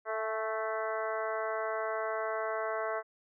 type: harmonic tone with a mistuned harmonic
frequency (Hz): 220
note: A3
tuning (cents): 0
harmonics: 2 / 3 / 4 / 5 / 6 / 7 / 8 / 9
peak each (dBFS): -38 / -35 / -43 / -39 / -41 / -42 / -49 / -45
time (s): 0.05-3.03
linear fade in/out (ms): 50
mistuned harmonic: 4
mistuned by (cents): -26
effects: none